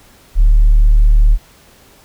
sine tone, 37.41 Hz, D1, 33 cents sharp, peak -3 dBFS, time 0.35-1.38 s, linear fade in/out 50 ms, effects tanh soft clip ceiling -3 dBFS + pink hiss -46 dBFS RMS until 2.04 s

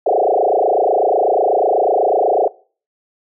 sine tone with frequency modulation, 583 Hz, D5, 13 cents flat, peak -11 dBFS, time 0.06-2.48 s, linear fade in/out 5 ms, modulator 28.1 Hz, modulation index 6.8, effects noise-tail reverb RT60 0.4 s tail -21 dB re dry

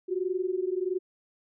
sine tone pair together, 360 / 381.4 Hz, F#4 / G4, -47 / -47 cents, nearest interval minor second, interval 100 cents, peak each -29 / -30 dBFS, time 0.08-0.99 s, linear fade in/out 20 ms, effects none

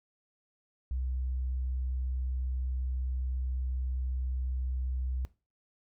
sine tone, 63.9 Hz, C2, 40 cents flat, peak -29 dBFS, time 0.91-5.25 s, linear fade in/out 0 ms, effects noise-tail reverb RT60 0.3 s tail -19 dB re dry + tanh soft clip ceiling -26 dBFS

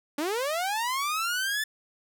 sawtooth linear sweep, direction up, 277.2 to 1760 Hz, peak -23 dBFS, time 0.18-1.64 s, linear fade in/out 5 ms, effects none

